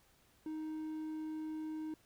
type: tone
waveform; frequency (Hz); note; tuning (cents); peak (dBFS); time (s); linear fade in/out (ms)
triangle; 312.2; D#4; +6; -37; 0.46-1.94; 2
effects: pink hiss -69 dBFS RMS until 2.05 s